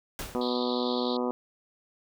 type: noise with exponential decay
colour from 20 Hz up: pink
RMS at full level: -33 dBFS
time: 0.19-0.58 s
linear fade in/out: 1 ms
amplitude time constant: 84 ms
type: harmonic tone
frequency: 123.47 Hz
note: B2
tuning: in tune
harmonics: 2 / 3 / 4 / 5 / 6 / 7 / 8 / 9 / 10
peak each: -30 / -33 / -32 / -40 / -39 / -42 / -38 / -44 / -42 dBFS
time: 0.35-1.31 s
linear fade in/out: 0 ms
type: band-pass noise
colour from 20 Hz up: white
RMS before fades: -38 dBFS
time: 0.41-1.17 s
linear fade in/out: 5 ms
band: 3400 to 4500 Hz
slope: 96 dB/octave
effects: none